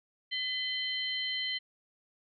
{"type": "tone cluster", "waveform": "sine", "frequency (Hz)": [2013, 3089, 4116], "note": ["B6", "G7", "C8"], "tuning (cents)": [33, -26, -29], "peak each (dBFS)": [-36, -34, -38], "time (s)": [0.31, 1.59], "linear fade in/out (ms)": 20, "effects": []}